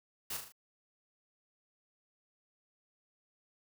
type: noise with echo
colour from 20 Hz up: white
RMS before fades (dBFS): -39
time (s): 0.3-0.37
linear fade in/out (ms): 5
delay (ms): 38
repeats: 4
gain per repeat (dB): -5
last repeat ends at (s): 0.522
effects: none